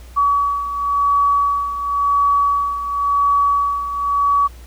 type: beating tone pair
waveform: sine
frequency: 1135 / 1135.94 Hz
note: C#6 / C#6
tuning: +41 / +42 cents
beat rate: 0.94 Hz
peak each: -21 / -15 dBFS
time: 0.16-4.48 s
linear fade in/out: 20 ms
effects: added 60 Hz sine -36 dBFS peak until 4.66 s + pink hiss -47 dBFS RMS until 4.66 s